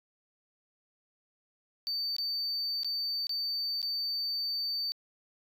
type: tone with dropouts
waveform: sine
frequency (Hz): 4580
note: D8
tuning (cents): -44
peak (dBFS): -28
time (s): 1.87-4.92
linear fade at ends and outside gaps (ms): 0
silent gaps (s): 2.165-2.184 / 2.833-2.846 / 3.269-3.294 / 3.817-3.828
effects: tanh soft clip ceiling -29 dBFS